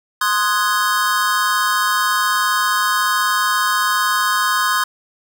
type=chord; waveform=square; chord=Ab dominant seventh; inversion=first; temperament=equal; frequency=1046.5 / 1244.5 / 1480 / 1661.2 Hz; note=C6 / Eb6 / Gb6 / Ab6; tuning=0 / 0 / 0 / 0 cents; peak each=-20 / -21 / -23 / -23 dBFS; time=0.21-4.84 s; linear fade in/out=5 ms; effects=none